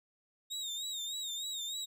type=tone with vibrato; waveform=30% pulse; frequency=3729 Hz; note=A#7; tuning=in tune; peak=-34 dBFS; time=0.5-1.86 s; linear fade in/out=20 ms; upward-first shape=sine; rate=3.3 Hz; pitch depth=79 cents each way; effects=none